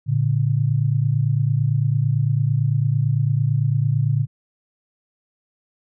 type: tone pair together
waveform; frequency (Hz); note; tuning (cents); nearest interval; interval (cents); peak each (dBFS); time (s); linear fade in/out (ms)
sine; 113.87 / 142.8; A#2 / D3; -40 / -48; major third; 392; -19 / -19; 0.06-4.27; 50
effects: none